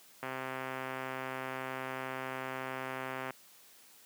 click train, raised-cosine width 0.5 ms, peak -23 dBFS, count 404, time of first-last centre 0.23-3.306 s, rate 131 Hz, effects white hiss -59 dBFS RMS until 4.05 s + high-pass 150 Hz 12 dB/octave

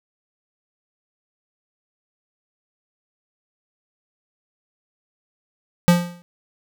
square tone with exponential decay, 174.61 Hz, F3, in tune, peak -8 dBFS, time 5.88-6.22 s, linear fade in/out 0 ms, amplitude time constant 72 ms, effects none

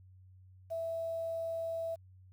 sine tone with quantisation, 659.3 Hz, E5, in tune, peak -34 dBFS, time 0.7-1.96 s, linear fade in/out 20 ms, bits 10, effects added 93 Hz sine -55 dBFS peak until 2.32 s

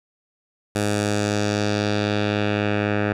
10% pulse tone with low-pass filter sweep, 103.83 Hz, G#2, in tune, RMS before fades -22 dBFS, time 0.75-3.13 s, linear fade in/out 5 ms, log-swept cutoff 10000 to 2000 Hz, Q 1.6, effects none

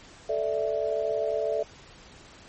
sine chord, A suspended fourth, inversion none, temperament equal, 440 / 587.3 / 659.3 Hz, A4 / D5 / E5, 0 / 0 / 0 cents, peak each -29 dBFS, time 0.29-1.63 s, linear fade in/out 5 ms, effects pink hiss -50 dBFS RMS until 2.48 s + MP3 32 kbps

